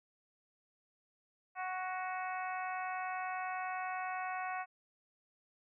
harmonic tone with a mistuned harmonic, 370 Hz, F#4, in tune, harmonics 2 / 3 / 4 / 5 / 6 / 7, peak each -39 / -43 / -45 / -47 / -49 / -50 dBFS, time 1.55-4.66 s, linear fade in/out 50 ms, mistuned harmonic 5, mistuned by +20 cents, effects none

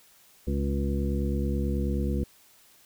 harmonic tone with a mistuned harmonic, 69.3 Hz, C#2, in tune, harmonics 1 / 2 / 3 / 4 / 5 / 7, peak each -27 / -34 / -31 / -36 / -36 / -38 dBFS, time 0.47-2.24 s, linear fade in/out 5 ms, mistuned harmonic 5, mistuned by +53 cents, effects white hiss -58 dBFS RMS until 2.85 s

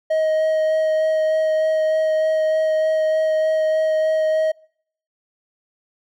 triangle tone with vibrato, 629 Hz, D#5, 19 cents sharp, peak -14 dBFS, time 0.1-4.52 s, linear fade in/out 10 ms, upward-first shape sine, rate 3.3 Hz, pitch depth 8 cents each way, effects noise-tail reverb RT60 0.6 s tail -26 dB re dry

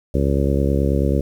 harmonic tone, 69.3 Hz, C#2, in tune, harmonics 1 / 2 / 3 / 4 / 5 / 6 / 7 / 8, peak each -19 / -22 / -24 / -25 / -26 / -27 / -27 / -28 dBFS, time 0.14-1.21 s, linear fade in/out 5 ms, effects 8-bit

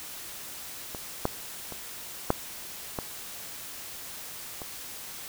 clicks, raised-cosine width 1 ms, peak -22 / -10 / -24 / -7 / -16 / -23 dBFS, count 6, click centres 0.948 / 1.254 / 1.723 / 2.304 / 2.988 / 4.618 s, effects white hiss -41 dBFS RMS until 5.28 s

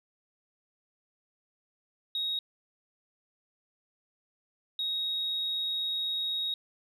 sine tone pair in turn, 3772 / 3772 Hz, A#7 / A#7, +20 / +20 cents, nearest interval unison, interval 0 cents, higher neither, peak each -28 dBFS, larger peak neither, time 2.15-2.39 / 4.79-6.54 s, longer second, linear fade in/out 2 ms, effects tanh soft clip ceiling -24 dBFS

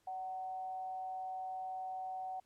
sine tone with frequency modulation, 750 Hz, F#5, 23 cents sharp, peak -39 dBFS, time 0.07-2.4 s, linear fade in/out 5 ms, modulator 169 Hz, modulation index 0.25, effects pink hiss -75 dBFS RMS until 2.45 s + low-pass 12000 Hz 12 dB/octave

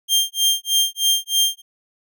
sawtooth tone with tremolo, 3188 Hz, G7, 28 cents sharp, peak -10 dBFS, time 0.08-1.62 s, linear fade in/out 50 ms, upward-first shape sine, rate 3.2 Hz, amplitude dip 100%, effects none

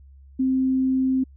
sine tone, 261.6 Hz, C4, in tune, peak -18 dBFS, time 0.39-1.24 s, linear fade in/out 10 ms, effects added 68 Hz sine -45 dBFS peak until 1.36 s

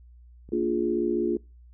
clicks, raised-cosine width 3 ms, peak -33 dBFS, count 3, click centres 0.49 / 0.528 / 0.627 s
sine chord, Bb dominant seventh, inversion none, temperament equal with one note detuned, 231.2 / 293.7 / 349.2 / 415.3 Hz, Bb3 / D4 / F4 / Ab4, -14 / 0 / 0 / 0 cents, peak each -30 / -31 / -25 / -30 dBFS, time 0.52-1.37 s, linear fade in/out 5 ms
effects noise-tail reverb RT60 0.3 s tail -26 dB re dry + added 60 Hz sine -48 dBFS peak until 1.73 s

